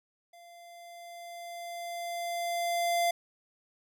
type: tone with level ramp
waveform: square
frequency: 690 Hz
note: F5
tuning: 21 cents flat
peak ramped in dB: -52 to -25 dBFS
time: 0.33-3.11 s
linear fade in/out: 5 ms
effects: none